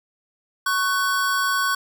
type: tone pair together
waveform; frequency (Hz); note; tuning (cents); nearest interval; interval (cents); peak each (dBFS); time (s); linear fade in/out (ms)
square; 1108.7 / 1504.8; C#6 / F#6; 0 / +29; perfect fourth; 529; -23; 0.66-1.75; 5
effects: none